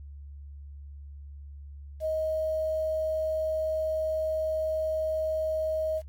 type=tone with quantisation; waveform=sine; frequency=629 Hz; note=D#5; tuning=19 cents sharp; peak=-26 dBFS; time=2-6.02 s; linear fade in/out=50 ms; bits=9; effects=added 71 Hz sine -41 dBFS peak until 6.08 s + AAC 64 kbps